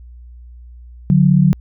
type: tone pair together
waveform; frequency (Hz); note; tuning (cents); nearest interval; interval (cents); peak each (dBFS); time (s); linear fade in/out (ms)
sine; 146.4 / 182.97; D3 / F#3; -5 / -19; major third; 386; -11; 1.1-1.53; 0
effects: added 60 Hz sine -35 dBFS peak until 1.6 s